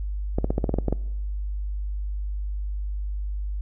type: clicks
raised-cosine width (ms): 2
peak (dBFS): -10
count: 10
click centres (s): 0.385 / 0.444 / 0.505 / 0.581 / 0.642 / 0.693 / 0.741 / 0.786 / 0.883 / 0.926
effects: noise-tail reverb RT60 1.0 s tail -22 dB re dry + added 50 Hz sine -26 dBFS peak until 3.61 s